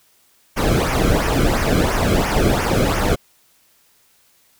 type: noise with flanger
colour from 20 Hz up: brown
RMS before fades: -17 dBFS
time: 0.56-3.16 s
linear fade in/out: 20 ms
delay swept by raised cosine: 0.24 to 1.12 ms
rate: 2.9 Hz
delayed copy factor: -0.75
effects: white hiss -57 dBFS RMS until 4.59 s